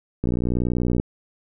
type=click train; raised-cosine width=3 ms; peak=-10 dBFS; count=47; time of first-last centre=0.24-0.999 s; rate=60.6 Hz; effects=none